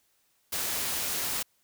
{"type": "noise", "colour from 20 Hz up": "white", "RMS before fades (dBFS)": -31, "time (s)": [0.52, 1.43], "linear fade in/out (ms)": 10, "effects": ["white hiss -70 dBFS RMS until 1.63 s"]}